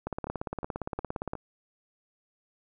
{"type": "two click trains", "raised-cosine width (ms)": 1, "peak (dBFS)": [-18, -24], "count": [23, 4], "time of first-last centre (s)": [[0.07, 1.334], [0.27, 1.353]], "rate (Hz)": [17.4, 2.77], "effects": []}